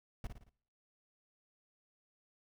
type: noise with echo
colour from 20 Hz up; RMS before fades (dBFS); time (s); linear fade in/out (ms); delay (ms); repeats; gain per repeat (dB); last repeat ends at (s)
brown; -39; 0.24-0.27; 2; 56; 4; -6; 0.494
effects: noise-tail reverb RT60 0.6 s tail -24 dB re dry